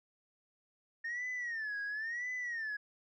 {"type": "tone with vibrato", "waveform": "sine", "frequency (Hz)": 1818, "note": "A#6", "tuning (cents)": -44, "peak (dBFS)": -34, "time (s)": [1.04, 2.77], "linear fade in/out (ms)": 10, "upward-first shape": "sine", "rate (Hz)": 0.97, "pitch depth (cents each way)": 170, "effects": ["tanh soft clip ceiling -34 dBFS"]}